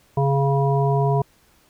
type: harmonic tone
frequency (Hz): 138.59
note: C#3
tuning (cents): 0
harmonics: 1 / 3 / 5 / 7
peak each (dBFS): -18 / -23 / -25 / -26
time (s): 0.17-1.22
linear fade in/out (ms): 5
effects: pink hiss -58 dBFS RMS until 1.69 s